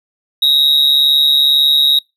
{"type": "tone with amplitude modulation", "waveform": "triangle", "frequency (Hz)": 3784, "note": "A#7", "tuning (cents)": 25, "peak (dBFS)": -4, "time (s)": [0.42, 1.99], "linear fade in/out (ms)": 5, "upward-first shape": "sine", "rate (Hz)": 142, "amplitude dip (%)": 75, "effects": ["noise-tail reverb RT60 0.2 s tail -23 dB re dry"]}